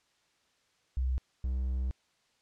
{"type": "tone pair in turn", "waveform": ["sine", "triangle"], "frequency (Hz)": [64, 64], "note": ["C2", "C2"], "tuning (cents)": [-38, -38], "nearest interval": "unison", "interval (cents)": 0, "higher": "neither", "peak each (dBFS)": [-27, -27], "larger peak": "neither", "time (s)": [[0.97, 1.18], [1.44, 1.91]], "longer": "second", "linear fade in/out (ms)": 0, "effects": ["white hiss -71 dBFS RMS until 2.41 s", "low-pass 6000 Hz 12 dB/octave"]}